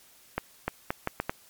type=accelerating click train; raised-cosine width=0.5 ms; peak=-12 dBFS; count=6; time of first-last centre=0.38-1.295 s; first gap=300 ms; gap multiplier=0.75; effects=white hiss -57 dBFS RMS until 1.49 s + MP3 96 kbps